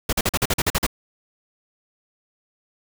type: noise bursts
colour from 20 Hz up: pink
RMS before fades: -20 dBFS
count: 10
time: 0.09-0.866 s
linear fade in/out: 5 ms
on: 38 ms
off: 44 ms
effects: none